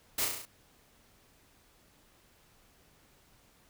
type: noise with echo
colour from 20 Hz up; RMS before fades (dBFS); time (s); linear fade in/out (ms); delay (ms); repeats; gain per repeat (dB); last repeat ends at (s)
white; -31; 0.18-0.25; 5; 34; 6; -3; 0.454
effects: pink hiss -64 dBFS RMS until 3.69 s